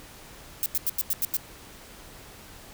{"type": "noise bursts", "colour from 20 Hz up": "violet", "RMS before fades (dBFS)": -25, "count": 7, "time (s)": [0.63, 1.367], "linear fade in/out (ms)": 0, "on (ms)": 29, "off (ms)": 89, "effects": ["pink hiss -47 dBFS RMS until 2.73 s"]}